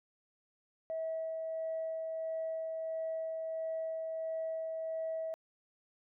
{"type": "tone with tremolo", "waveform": "sine", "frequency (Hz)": 646, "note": "E5", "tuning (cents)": -35, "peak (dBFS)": -33, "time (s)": [0.9, 5.34], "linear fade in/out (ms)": 0, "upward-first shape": "sine", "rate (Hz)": 1.5, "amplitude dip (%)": 25, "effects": ["tanh soft clip ceiling -30 dBFS"]}